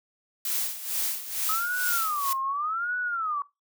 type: noise with tremolo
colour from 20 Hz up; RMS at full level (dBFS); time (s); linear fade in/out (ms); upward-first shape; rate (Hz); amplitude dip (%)
blue; -27; 0.45-2.33; 2; sine; 2.2; 75
type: tone with vibrato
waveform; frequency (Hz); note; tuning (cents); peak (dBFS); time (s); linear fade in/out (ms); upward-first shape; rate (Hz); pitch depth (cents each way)
sine; 1256; D#6; +16; -26; 1.49-3.42; 2; sine; 0.84; 280
effects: noise-tail reverb RT60 0.2 s tail -18 dB re dry